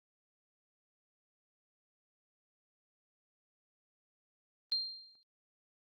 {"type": "tone with exponential decay", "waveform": "sine", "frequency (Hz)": 4186, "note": "C8", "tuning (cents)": 0, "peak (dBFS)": -28, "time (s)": [4.72, 5.23], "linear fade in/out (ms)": 0, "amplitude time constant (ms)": 110, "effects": ["Opus 24 kbps"]}